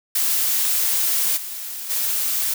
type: noise with level steps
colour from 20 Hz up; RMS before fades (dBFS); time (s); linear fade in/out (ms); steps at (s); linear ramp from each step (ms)
blue; -20 / -31 / -22; 0.15-2.54; 5; 1.36 / 1.89; 20
effects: none